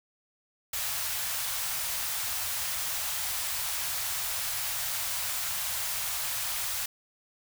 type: band-stop noise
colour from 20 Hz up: white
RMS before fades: -32 dBFS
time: 0.73-6.86 s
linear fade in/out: 5 ms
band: 130 to 640 Hz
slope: 24 dB/octave
effects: none